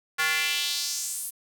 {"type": "tone with high-pass filter sweep", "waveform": "square", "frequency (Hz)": 157.5, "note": "D#3", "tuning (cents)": 21, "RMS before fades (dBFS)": -28, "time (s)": [0.18, 1.31], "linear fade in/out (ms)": 20, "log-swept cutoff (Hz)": [1500, 11000], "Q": 2.2, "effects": ["8-bit"]}